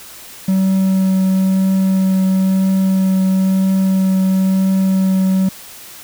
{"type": "tone with vibrato", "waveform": "triangle", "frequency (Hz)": 190, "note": "F#3", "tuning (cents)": 46, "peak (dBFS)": -9, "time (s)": [0.48, 5.49], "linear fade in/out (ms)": 5, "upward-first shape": "triangle", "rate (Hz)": 1, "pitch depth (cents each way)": 10, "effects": ["white hiss -36 dBFS RMS until 6.03 s"]}